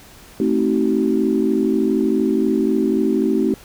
sine chord, A diminished seventh, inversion none, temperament just, 220 / 264 / 316.8 / 380.2 Hz, A3 / C4 / Eb4 / Gb4, 0 / +16 / +31 / +47 cents, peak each -20 dBFS, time 0.4-3.54 s, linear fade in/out 2 ms, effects tanh soft clip ceiling -4 dBFS + pink hiss -44 dBFS RMS until 3.64 s

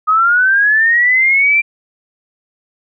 sine linear sweep, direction up, 1244.5 to 2372 Hz, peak -8 dBFS, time 0.07-1.62 s, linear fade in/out 20 ms, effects none

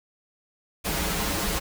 pink noise with comb filter, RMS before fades -27 dBFS, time 0.84-1.6 s, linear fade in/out 20 ms, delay 8 ms, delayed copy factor -0.85, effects none

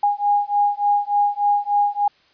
sine beating tone pair, 818 / 821.4 Hz, G#5 / G#5, -26 / -19 cents, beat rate 3.4 Hz, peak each -19 dBFS, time 0.03-2.08 s, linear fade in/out 5 ms, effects white hiss -57 dBFS RMS until 2.33 s + resampled to 11025 Hz

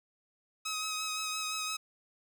10% pulse tone with vibrato, 1271 Hz, D#6, 36 cents sharp, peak -25 dBFS, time 0.65-1.77 s, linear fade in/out 10 ms, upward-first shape sine, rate 5.8 Hz, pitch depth 20 cents each way, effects none

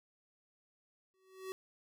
square tone with exponential growth, 378.1 Hz, F#4, 38 cents sharp, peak -38 dBFS, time 1.14-1.52 s, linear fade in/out 0 ms, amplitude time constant 81 ms, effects none

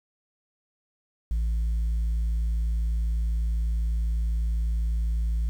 sine tone, 56 Hz, A1, 31 cents sharp, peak -20 dBFS, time 1.31-5.49 s, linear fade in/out 0 ms, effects tanh soft clip ceiling -22 dBFS + 9-bit

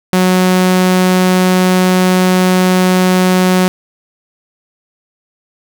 sawtooth tone, 183.9 Hz, F#3, 10 cents flat, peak -4 dBFS, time 0.13-3.68 s, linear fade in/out 0 ms, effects none

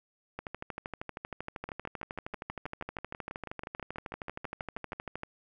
two click trains, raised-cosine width 0.5 ms, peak -22 / -24 dBFS, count 63 / 21, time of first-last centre 0.39-5.234 / 1.69-4.931 s, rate 12.8 / 6.17 Hz, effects none

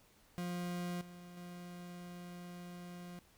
40% pulse tone with level steps, 176.4 Hz, F3, 18 cents sharp, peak -37 / -50 / -46 dBFS, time 0.38-3.19 s, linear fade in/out 0 ms, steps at 1.01 / 1.37 s, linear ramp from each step 2 ms, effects pink hiss -67 dBFS RMS until 3.37 s

